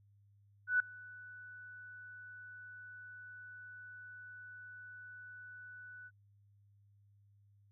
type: tone with ADSR envelope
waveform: sine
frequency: 1486 Hz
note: F#6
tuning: 7 cents sharp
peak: -25 dBFS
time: 0.67-6.11 s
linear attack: 130 ms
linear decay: 3 ms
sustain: -24 dB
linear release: 46 ms
effects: added 101 Hz sine -64 dBFS peak until 7.71 s